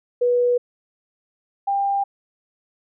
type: tone pair in turn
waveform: sine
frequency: 488.1 / 796 Hz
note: B4 / G5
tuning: -20 / +26 cents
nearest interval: minor sixth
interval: 846 cents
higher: second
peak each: -15 / -18 dBFS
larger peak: first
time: 0.21-0.58 / 1.67-2.04 s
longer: neither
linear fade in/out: 10 ms
effects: none